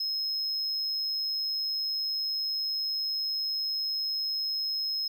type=tone; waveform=triangle; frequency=5150 Hz; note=E8; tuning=41 cents flat; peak=-27 dBFS; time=0-5.08 s; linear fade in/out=5 ms; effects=none